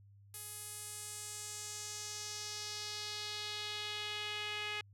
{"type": "tone with band-pass filter sweep", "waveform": "sawtooth", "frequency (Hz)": 419.5, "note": "G#4", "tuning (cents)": 17, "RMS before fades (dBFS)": -43, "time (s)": [0.34, 4.81], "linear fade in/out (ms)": 2, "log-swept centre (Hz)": [11000, 2600], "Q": 2.2, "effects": ["added 100 Hz sine -58 dBFS peak until 4.93 s"]}